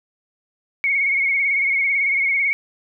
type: tone with vibrato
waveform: sine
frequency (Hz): 2200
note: C#7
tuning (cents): -14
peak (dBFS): -16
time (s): 0.84-2.53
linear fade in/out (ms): 0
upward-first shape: sine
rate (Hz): 18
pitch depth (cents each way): 51
effects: none